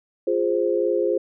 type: chord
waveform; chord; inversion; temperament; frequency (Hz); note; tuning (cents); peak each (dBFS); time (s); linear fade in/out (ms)
sine; F minor; none; equal with one note detuned; 349.2 / 412.7 / 523.3; F4 / Ab4 / C5; 0 / -11 / 0; -23; 0.27-1.18; 5
effects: none